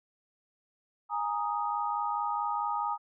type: chord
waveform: sine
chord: Ab suspended second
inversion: none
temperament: equal with one note detuned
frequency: 827.7 / 932.3 / 1244.5 Hz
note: Ab5 / Bb5 / Eb6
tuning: -6 / 0 / 0 cents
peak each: -33 dBFS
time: 1.09-2.98 s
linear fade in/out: 50 ms
effects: none